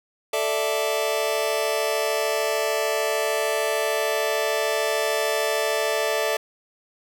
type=chord; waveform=sawtooth; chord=A suspended fourth; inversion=none; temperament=just; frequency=440 / 586.7 / 660 Hz; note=A4 / D5 / E5; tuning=0 / -2 / +2 cents; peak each=-22 dBFS; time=0.33-6.37 s; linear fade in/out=5 ms; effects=none